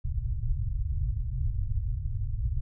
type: low-pass noise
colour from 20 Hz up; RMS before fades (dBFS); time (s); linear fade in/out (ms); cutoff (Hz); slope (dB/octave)
pink; -29; 0.04-2.61; 10; 130; 96
effects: none